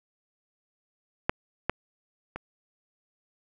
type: clicks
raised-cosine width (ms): 0.5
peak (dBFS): -7 / -9 / -20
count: 3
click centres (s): 1.295 / 1.696 / 2.36
effects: none